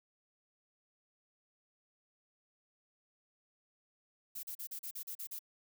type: noise bursts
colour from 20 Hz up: violet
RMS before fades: -43 dBFS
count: 9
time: 4.35-5.392 s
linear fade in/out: 10 ms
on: 82 ms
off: 38 ms
effects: none